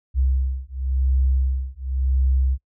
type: beating tone pair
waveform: sine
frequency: 65.1 / 66.03 Hz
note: C2 / C2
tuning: -8 / +16 cents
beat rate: 0.93 Hz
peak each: -21 dBFS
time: 0.14-2.58 s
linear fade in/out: 50 ms
effects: noise-tail reverb RT60 0.1 s tail -25 dB re dry